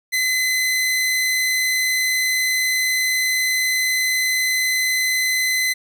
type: tone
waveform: sawtooth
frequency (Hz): 2032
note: B6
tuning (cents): +49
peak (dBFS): -14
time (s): 0.12-5.74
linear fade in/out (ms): 20
effects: none